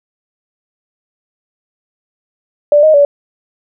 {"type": "tone with pitch steps", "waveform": "sine", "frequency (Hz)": [587, 623, 573], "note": ["D5", "D#5", "D5"], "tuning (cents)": [-1, 2, -43], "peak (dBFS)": -4, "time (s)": [2.72, 3.05], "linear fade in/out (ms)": 2, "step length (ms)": 110, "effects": []}